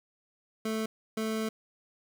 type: tone bursts at uneven times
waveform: 25% pulse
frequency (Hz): 220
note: A3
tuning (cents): 0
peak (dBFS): -26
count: 2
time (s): 0.65-0.86 / 1.17-1.49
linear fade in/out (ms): 5
effects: none